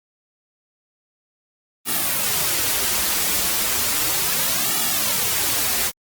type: noise with flanger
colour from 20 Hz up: white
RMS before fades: -21 dBFS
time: 1.85-5.92 s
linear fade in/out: 50 ms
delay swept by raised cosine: 1.9 to 7.8 ms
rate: 0.34 Hz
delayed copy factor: -0.9
effects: Opus 32 kbps